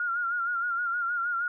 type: tone with vibrato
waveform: sine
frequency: 1406 Hz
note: F6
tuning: 11 cents sharp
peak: -26 dBFS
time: 0-1.48 s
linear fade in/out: 2 ms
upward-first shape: sine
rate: 6.4 Hz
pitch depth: 58 cents each way
effects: none